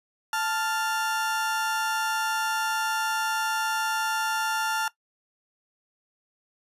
35% pulse tone pair together, 880 / 1394.7 Hz, A5 / F6, 0 / -3 cents, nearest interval minor sixth, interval 797 cents, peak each -26 dBFS, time 0.33-4.88 s, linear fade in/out 2 ms, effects noise-tail reverb RT60 0.1 s tail -18 dB re dry + resampled to 32000 Hz

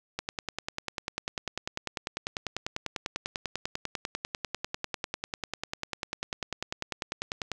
click train, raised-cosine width 0.2 ms, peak -14 dBFS, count 75, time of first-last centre 0.19-7.517 s, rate 10.1 Hz, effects none

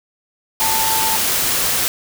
sine tone in noise, 887 Hz, A5, 14 cents sharp, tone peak -20 dBFS, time 0.61-1.16 s, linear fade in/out 0 ms, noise white, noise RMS -18 dBFS, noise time 0.6-1.88 s, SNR -5 dB, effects none

